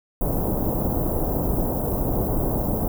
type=band-stop noise; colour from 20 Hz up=pink; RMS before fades=-23 dBFS; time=0.21-2.88 s; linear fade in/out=2 ms; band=780 to 15000 Hz; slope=24 dB/octave; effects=none